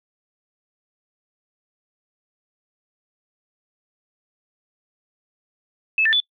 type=tone with pitch steps; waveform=sine; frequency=2607 / 1778 / 3471 Hz; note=E7 / A6 / A7; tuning=-20 / +18 / -24 cents; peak=-15 dBFS; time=5.98-6.202 s; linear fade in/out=2 ms; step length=74 ms; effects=noise-tail reverb RT60 0.1 s tail -25 dB re dry